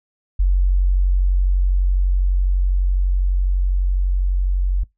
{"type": "tone with level ramp", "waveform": "sine", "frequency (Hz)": 46, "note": "F#1", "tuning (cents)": -9, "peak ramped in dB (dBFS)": [-12, -15], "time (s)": [0.39, 4.84], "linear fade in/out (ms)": 10, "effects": ["noise-tail reverb RT60 0.2 s tail -25 dB re dry"]}